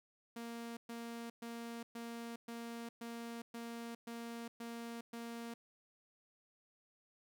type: tone bursts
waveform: sawtooth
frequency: 233.1 Hz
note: A#3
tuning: in tune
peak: -40 dBFS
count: 10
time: 0.36-5.54 s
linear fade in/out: 5 ms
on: 410 ms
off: 120 ms
effects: none